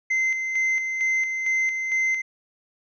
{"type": "tone with tremolo", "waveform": "triangle", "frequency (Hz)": 2071, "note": "C7", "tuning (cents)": -18, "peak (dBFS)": -18, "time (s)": [0.1, 2.22], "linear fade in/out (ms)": 10, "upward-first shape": "square", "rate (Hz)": 2.2, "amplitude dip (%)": 45, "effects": ["resampled to 16000 Hz"]}